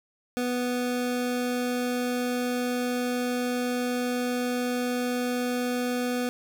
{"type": "tone", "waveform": "25% pulse", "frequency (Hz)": 246.9, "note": "B3", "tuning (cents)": 0, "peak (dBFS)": -22, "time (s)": [0.37, 6.29], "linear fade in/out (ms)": 0, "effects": []}